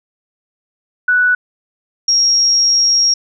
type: tone pair in turn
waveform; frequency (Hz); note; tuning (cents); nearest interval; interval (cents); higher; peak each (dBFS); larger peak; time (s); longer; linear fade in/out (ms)
sine; 1480 / 5594; F#6 / F8; 0 / +2; octave + major seventh; 2302; second; -9; neither; 1.08-1.35 / 2.08-3.14; second; 5
effects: none